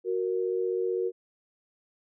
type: tone pair together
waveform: sine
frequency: 370 / 465.7 Hz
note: F#4 / A#4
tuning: 0 / -2 cents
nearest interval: major third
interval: 398 cents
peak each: -28 / -29 dBFS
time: 0.04-1.12 s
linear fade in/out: 50 ms
effects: none